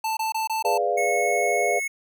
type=tone bursts; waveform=square; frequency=883 Hz; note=A5; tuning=6 cents sharp; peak=-24 dBFS; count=5; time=0.04-0.778 s; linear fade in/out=5 ms; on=130 ms; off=22 ms
type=chord; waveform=sine; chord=G# diminished seventh; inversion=none; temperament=equal; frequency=415.3 / 493.9 / 587.3 / 698.5 Hz; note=G#4 / B4 / D5 / F5; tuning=0 / 0 / 0 / 0 cents; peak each=-27 / -27 / -27 / -24 dBFS; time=0.64-1.8 s; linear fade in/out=20 ms
type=tone; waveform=square; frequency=2191 Hz; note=C#7; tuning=21 cents flat; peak=-26 dBFS; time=0.97-1.88 s; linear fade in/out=10 ms
effects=none